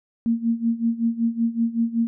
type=tone with tremolo; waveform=sine; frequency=230.8 Hz; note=A#3; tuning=17 cents flat; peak=-16 dBFS; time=0.26-2.07 s; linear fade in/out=0 ms; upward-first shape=sine; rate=5.3 Hz; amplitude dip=85%; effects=none